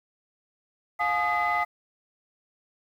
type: tone cluster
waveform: sine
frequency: 709 / 847 / 1237 / 2026 Hz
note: F5 / G#5 / D#6 / B6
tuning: +26 / +34 / -10 / +44 cents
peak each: -27 dBFS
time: 0.99-1.65 s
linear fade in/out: 20 ms
effects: tanh soft clip ceiling -17 dBFS + 9-bit